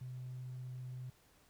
triangle tone, 126.9 Hz, B2, 47 cents sharp, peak -39 dBFS, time 0.01-1.1 s, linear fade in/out 5 ms, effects tanh soft clip ceiling -40 dBFS + pink hiss -68 dBFS RMS until 1.49 s

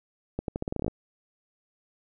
accelerating click train, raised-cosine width 2 ms, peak -16 dBFS, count 12, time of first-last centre 0.39-0.881 s, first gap 92 ms, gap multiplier 0.84, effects none

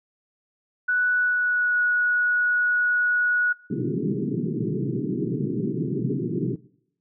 sine tone with pitch glide, 1480 to 1461.3 Hz, F#6 to F#6, 0 to -22 cents, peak -19 dBFS, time 0.88-3.53 s, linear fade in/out 10 ms, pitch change -22 cents, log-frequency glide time 1.09-1.83 s
pink band-pass noise, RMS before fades -26 dBFS, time 3.7-6.56 s, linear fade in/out 10 ms, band 120 to 420 Hz, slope 96 dB/octave
effects noise-tail reverb RT60 0.7 s tail -21 dB re dry

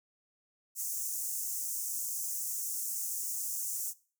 pink high-pass noise, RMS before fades -36 dBFS, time 0.75-3.94 s, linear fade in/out 50 ms, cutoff 6200 Hz, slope 48 dB/octave, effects noise-tail reverb RT60 0.4 s tail -20 dB re dry

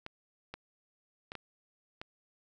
clicks, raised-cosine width 0.3 ms, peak -25 dBFS, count 5, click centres 0.064 / 0.54 / 1.319 / 1.353 / 2.015 s, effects none

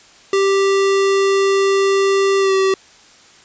square tone with pitch glide, 392 to 384.4 Hz, G4 to G4, 0 to -34 cents, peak -13 dBFS, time 0.33-2.74 s, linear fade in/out 2 ms, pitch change -34 cents, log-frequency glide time 2.39-2.53 s, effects white hiss -46 dBFS RMS until 3.44 s + resampled to 16000 Hz

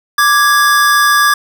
square tone pair together, 1174.6 / 1661.2 Hz, D6 / G#6, 0 / 0 cents, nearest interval tritone, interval 600 cents, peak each -11 dBFS, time 0.18-1.34 s, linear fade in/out 5 ms, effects none

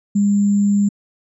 sine tone with sample-and-hold, 202.6 Hz, G#3, 43 cents flat, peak -12 dBFS, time 0.15-0.89 s, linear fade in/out 10 ms, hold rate 7350 Hz, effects resampled to 22050 Hz

